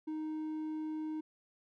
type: tone with hard clipping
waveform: sine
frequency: 311.1 Hz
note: D#4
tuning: in tune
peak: -37 dBFS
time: 0.07-1.21 s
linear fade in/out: 10 ms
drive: 3 dB
effects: none